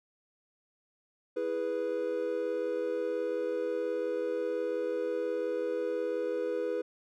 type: chord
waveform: triangle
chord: E major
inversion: none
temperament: equal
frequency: 329.6 / 415.3 / 493.9 Hz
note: E4 / G#4 / B4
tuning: 0 / 0 / 0 cents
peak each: -36 / -33 / -30 dBFS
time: 1.36-6.82 s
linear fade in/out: 10 ms
effects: none